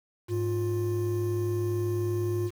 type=tone pair together; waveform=triangle; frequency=104.2 / 352.7 Hz; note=G#2 / F4; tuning=+6 / +17 cents; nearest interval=octave + major sixth; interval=2111 cents; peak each=-26 dBFS; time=0.28-2.51 s; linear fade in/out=50 ms; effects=tanh soft clip ceiling -17 dBFS + 8-bit